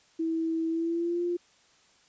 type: tone with pitch glide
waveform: sine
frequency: 325.8 to 349.2 Hz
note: E4 to F4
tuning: -20 to 0 cents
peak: -26 dBFS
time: 0.19-1.37 s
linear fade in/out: 10 ms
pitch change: +120 cents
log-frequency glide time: 0.69-1.23 s
effects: white hiss -62 dBFS RMS until 2.08 s + resampled to 16000 Hz